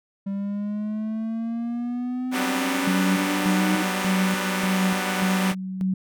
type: exponential sweep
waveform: triangle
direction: up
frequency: 195.9 to 311.1 Hz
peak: -23 dBFS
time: 0.26-3.83 s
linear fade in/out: 10 ms
type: chord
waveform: 5% pulse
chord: G major seventh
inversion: third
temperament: equal with one note detuned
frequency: 185 / 196 / 246.9 / 298.5 Hz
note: F#3 / G3 / B3 / D4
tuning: 0 / 0 / 0 / +28 cents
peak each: -19 dBFS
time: 2.31-5.55 s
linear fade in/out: 50 ms
type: tone with tremolo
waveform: sine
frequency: 187.9 Hz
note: F#3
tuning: 27 cents sharp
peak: -20 dBFS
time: 2.87-5.94 s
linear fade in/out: 5 ms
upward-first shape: square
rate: 1.7 Hz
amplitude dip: 60%
effects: none